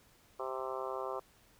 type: harmonic tone with a mistuned harmonic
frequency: 130.81 Hz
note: C3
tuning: in tune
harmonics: 3 / 4 / 5 / 6 / 7 / 8 / 9 / 10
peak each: -42 / -42 / -44 / -46 / -47 / -44 / -45 / -50 dBFS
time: 0.39-1.2 s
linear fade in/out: 10 ms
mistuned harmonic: 10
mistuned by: +18 cents
effects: pink hiss -65 dBFS RMS until 1.59 s